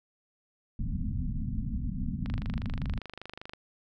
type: low-pass noise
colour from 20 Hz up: pink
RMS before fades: -32 dBFS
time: 0.79-2.99 s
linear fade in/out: 5 ms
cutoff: 260 Hz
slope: 96 dB/octave
type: click train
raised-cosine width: 0.3 ms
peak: -25 dBFS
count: 33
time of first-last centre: 2.26-3.535 s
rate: 25.1 Hz
effects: none